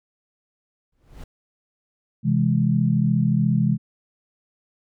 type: noise with exponential growth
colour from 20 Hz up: brown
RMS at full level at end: -33 dBFS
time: 0.92-1.24 s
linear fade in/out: 5 ms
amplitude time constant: 69 ms
type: chord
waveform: sine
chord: C augmented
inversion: none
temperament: equal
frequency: 130.81 / 164.81 / 207.7 Hz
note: C3 / E3 / G#3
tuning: 0 / 0 / 0 cents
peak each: -21 dBFS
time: 2.23-3.78 s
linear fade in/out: 50 ms
effects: none